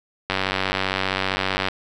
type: click train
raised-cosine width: 0.3 ms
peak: -5 dBFS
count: 133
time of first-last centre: 0.3-1.685 s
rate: 95.3 Hz
effects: none